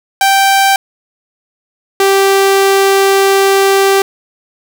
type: tone pair in turn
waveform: sawtooth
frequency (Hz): 782 / 391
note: G5 / G4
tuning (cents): -4 / -4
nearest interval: octave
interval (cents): 1200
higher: first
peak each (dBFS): -3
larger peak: neither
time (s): 0.21-0.76 / 2-4.02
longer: second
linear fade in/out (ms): 2
effects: none